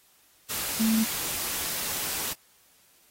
sine tone in noise, 222 Hz, A3, 16 cents sharp, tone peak -21 dBFS, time 0.79-1.05 s, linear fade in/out 20 ms, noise white, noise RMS -31 dBFS, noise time 0.49-2.34 s, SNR +7 dB, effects white hiss -61 dBFS RMS until 3.1 s + AAC 48 kbps

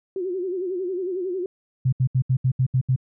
sine tone with vibrato, 367.3 Hz, F#4, 13 cents flat, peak -24 dBFS, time 0.16-1.46 s, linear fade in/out 2 ms, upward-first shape sine, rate 11 Hz, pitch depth 96 cents each way
sine tone bursts, 129.1 Hz, C3, 23 cents flat, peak -16 dBFS, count 8, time 1.85-2.962 s, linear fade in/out 10 ms, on 76 ms, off 72 ms
effects none

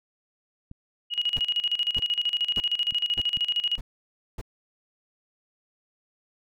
clicks, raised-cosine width 5 ms, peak -29 / -32 / -28 dBFS, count 3, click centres 0.714 / 2.924 / 3.373 s
sine tone with tremolo, 2892 Hz, F#7, 40 cents flat, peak -21 dBFS, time 1.1-3.79 s, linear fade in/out 50 ms, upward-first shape square, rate 13 Hz, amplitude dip 80%
brown noise bursts, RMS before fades -33 dBFS, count 6, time 1.36-4.414 s, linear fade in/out 5 ms, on 34 ms, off 570 ms
effects none

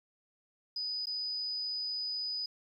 triangle tone with dropouts, 4978 Hz, D#8, in tune, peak -30 dBFS, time 0.76-2.46 s, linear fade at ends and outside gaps 5 ms, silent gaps 1.057-1.069 s, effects tanh soft clip ceiling -32 dBFS

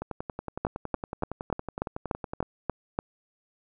two click trains, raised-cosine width 1 ms, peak -19 / -12 dBFS, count 27 / 9, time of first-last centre 0.02-2.427 / 0.65-2.989 s, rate 10.8 / 3.42 Hz, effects none

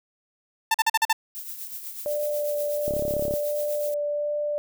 sawtooth tone bursts, 891 Hz, A5, 22 cents sharp, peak -14 dBFS, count 6, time 0.71-1.129 s, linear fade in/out 5 ms, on 34 ms, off 43 ms
violet noise with tremolo, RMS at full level -34 dBFS, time 1.35-3.94 s, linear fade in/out 0 ms, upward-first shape triangle, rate 8.1 Hz, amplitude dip 60%
sine tone with vibrato, 589 Hz, D5, 5 cents sharp, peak -24 dBFS, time 2.06-4.58 s, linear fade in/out 0 ms, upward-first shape sine, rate 1.4 Hz, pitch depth 8 cents each way
click train, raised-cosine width 2 ms, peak -18 dBFS, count 17, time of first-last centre 2.88-3.338 s, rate 34.9 Hz
effects none

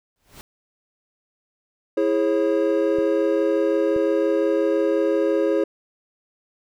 pink noise with exponential growth, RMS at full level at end -38 dBFS, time 0.16-0.41 s, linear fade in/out 0 ms, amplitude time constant 54 ms
triangle chord, C# minor, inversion first, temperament equal with one note detuned, 329.6 / 415.3 / 541.4 Hz, E4 / G#4 / C#5, 0 / 0 / -41 cents, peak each -20 dBFS, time 1.97-5.64 s, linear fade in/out 5 ms
clicks, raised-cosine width 3 ms, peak -23 dBFS, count 2, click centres 2.986 / 3.963 s
effects none

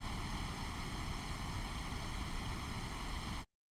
pink noise with comb filter, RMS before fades -40 dBFS, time 0-3.45 s, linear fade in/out 50 ms, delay 0.95 ms, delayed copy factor +0.85, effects low-pass 6000 Hz 12 dB/octave + Opus 32 kbps

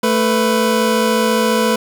25% pulse tone pair together, 221.3 / 496.9 Hz, A3 / B4, +10 / +11 cents, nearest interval octave + major second, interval 1401 cents, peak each -12 dBFS, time 0.03-1.76 s, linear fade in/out 5 ms, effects none

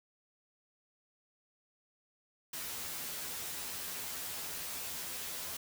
white noise with comb filter, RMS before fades -41 dBFS, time 2.53-5.57 s, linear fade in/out 5 ms, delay 12 ms, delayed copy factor +0.85, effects none

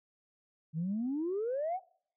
sine exponential sweep, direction up, 151.2 to 784 Hz, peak -30 dBFS, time 0.73-1.8 s, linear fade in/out 50 ms, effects noise-tail reverb RT60 0.6 s tail -24 dB re dry + tanh soft clip ceiling -27 dBFS

